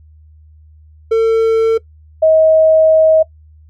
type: tone pair in turn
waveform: triangle / sine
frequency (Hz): 449.7 / 634.8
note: A4 / D#5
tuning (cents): +38 / +35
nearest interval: tritone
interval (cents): 597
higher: second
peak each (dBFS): -6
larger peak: neither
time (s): 1.11-1.78 / 2.22-3.23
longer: second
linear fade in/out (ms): 10
effects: noise-tail reverb RT60 0.1 s tail -20 dB re dry + added 77 Hz sine -40 dBFS peak until 3.69 s